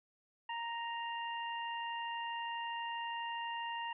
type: harmonic tone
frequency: 932.3 Hz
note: A#5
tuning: in tune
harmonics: 1 / 2 / 3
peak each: -39 / -45 / -45 dBFS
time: 0.49-3.93 s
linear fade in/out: 5 ms
effects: none